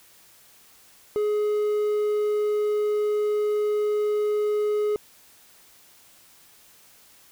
triangle tone, 420 Hz, G#4, 19 cents sharp, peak -19 dBFS, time 1.16-4.96 s, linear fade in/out 0 ms, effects white hiss -54 dBFS RMS until 7.31 s

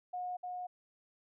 sine tone with echo, 723 Hz, F#5, 40 cents flat, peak -36 dBFS, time 0.13-0.37 s, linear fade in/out 10 ms, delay 300 ms, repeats 1, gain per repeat -2 dB, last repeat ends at 0.67 s, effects none

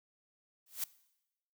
blue noise with exponential growth, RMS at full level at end -32 dBFS, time 0.66-0.84 s, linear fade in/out 5 ms, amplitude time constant 39 ms, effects noise-tail reverb RT60 0.9 s tail -20 dB re dry

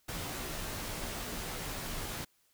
pink noise with comb filter, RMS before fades -39 dBFS, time 0.08-2.25 s, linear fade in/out 10 ms, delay 15 ms, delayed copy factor -0.55, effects white hiss -71 dBFS RMS until 2.53 s

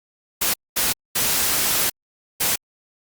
white noise bursts at uneven times, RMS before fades -20 dBFS, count 4, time 0.41-0.54 / 0.76-0.93 / 1.15-1.9 / 2.4-2.56 s, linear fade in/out 10 ms, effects Opus 48 kbps

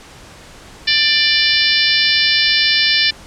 harmonic tone, 591 Hz, D5, 11 cents sharp, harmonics 3 / 4 / 5 / 6 / 7 / 8 / 9, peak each -19 / -19 / -19 / -19 / -19 / -19 / -19 dBFS, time 0.87-3.11 s, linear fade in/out 10 ms, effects pink hiss -39 dBFS RMS until 3.26 s + low-pass 8000 Hz 12 dB/octave

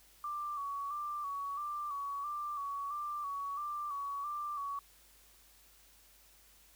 sine tone with vibrato, 1154 Hz, D6, 31 cents flat, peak -36 dBFS, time 0.24-4.79 s, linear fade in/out 2 ms, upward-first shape square, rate 1.5 Hz, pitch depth 44 cents each way, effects added 50 Hz sine -68 dBFS peak until 6.75 s + white hiss -63 dBFS RMS until 6.75 s

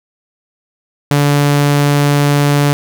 sawtooth tone, 144.2 Hz, D3, 31 cents flat, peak -5 dBFS, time 1.11-2.73 s, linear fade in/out 0 ms, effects none

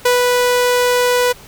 sawtooth tone with ADSR envelope, 492.7 Hz, B4, 4 cents flat, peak -6 dBFS, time 0.05-1.33 s, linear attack 7 ms, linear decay 140 ms, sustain -2 dB, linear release 16 ms, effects pink hiss -40 dBFS RMS until 1.47 s

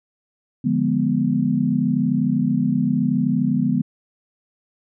sine chord, D diminished seventh, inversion none, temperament equal, 146.83 / 174.61 / 207.7 / 246.9 Hz, D3 / F3 / Ab3 / Cb4, 0 / 0 / 0 / 0 cents, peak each -24 / -24 / -22 / -20 dBFS, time 0.64-3.82 s, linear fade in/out 10 ms, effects none

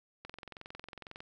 click train, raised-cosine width 0.3 ms, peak -29 dBFS, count 22, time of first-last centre 0.25-1.205 s, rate 22 Hz, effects none

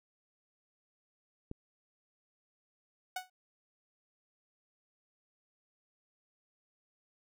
click, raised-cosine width 3 ms, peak -28 dBFS, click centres 1.514 s
sawtooth tone with exponential decay, 740 Hz, F#5, in tune, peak -29 dBFS, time 3.16-3.3 s, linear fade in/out 5 ms, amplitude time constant 29 ms
effects none

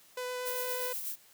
sawtooth tone with vibrato, 499.9 Hz, B4, 21 cents sharp, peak -31 dBFS, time 0.17-0.93 s, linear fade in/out 5 ms, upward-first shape triangle, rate 8.5 Hz, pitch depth 9 cents each way
violet noise with tremolo, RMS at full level -36 dBFS, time 0.45-1.16 s, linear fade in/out 20 ms, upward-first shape sine, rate 8.3 Hz, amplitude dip 40%
effects white hiss -60 dBFS RMS until 1.33 s + high-pass 100 Hz 12 dB/octave

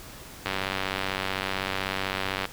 click train, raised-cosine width 0.3 ms, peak -11 dBFS, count 192, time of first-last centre 0.46-2.454 s, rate 95.8 Hz, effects pink hiss -44 dBFS RMS until 2.52 s

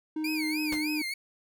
triangle tone with pitch glide, 311.1 to 304.5 Hz, D#4 to D#4, 0 to -37 cents, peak -27 dBFS, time 0.16-1.02 s, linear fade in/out 5 ms, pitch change -37 cents, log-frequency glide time 0.36-0.72 s
30% pulse tone with vibrato, 2312 Hz, D7, 28 cents flat, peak -29 dBFS, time 0.24-1.14 s, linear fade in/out 5 ms, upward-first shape sine, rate 3.3 Hz, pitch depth 170 cents each way
pink noise with exponential decay, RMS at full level -31 dBFS, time 0.72-0.83 s, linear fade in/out 5 ms, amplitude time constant 22 ms
effects none

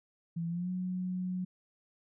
sine tone with pitch glide, 167.8 to 182.99 Hz, E3 to F#3, +31 to -19 cents, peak -32 dBFS, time 0.36-1.45 s, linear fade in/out 10 ms, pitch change +150 cents, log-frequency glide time 0.48-0.7 s, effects none

